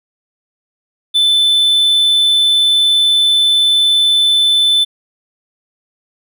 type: tone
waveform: triangle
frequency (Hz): 3519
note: A7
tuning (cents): 0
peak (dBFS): -7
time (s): 1.14-4.85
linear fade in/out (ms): 20
effects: none